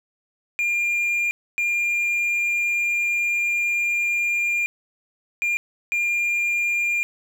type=tone bursts at uneven times; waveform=triangle; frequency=2403 Hz; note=D7; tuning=39 cents sharp; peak=-18 dBFS; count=4; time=0.59-1.31 / 1.58-4.66 / 5.42-5.57 / 5.92-7.03 s; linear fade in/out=0 ms; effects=none